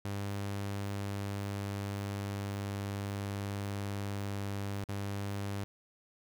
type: tone with dropouts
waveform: sawtooth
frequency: 100.2 Hz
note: G2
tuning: 38 cents sharp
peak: -31 dBFS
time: 0.05-5.64 s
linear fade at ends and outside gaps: 0 ms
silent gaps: 4.841-4.888 s
effects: none